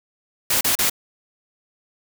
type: noise bursts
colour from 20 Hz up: white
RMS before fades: -19 dBFS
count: 3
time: 0.5-0.898 s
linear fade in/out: 5 ms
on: 110 ms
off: 34 ms
effects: none